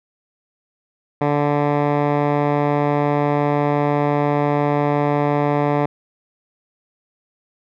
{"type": "tone with low-pass filter", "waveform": "10% pulse", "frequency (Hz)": 145.8, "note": "D3", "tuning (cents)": -12, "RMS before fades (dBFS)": -18, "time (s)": [1.21, 5.86], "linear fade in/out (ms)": 5, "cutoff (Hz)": 1400, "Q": 1, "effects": []}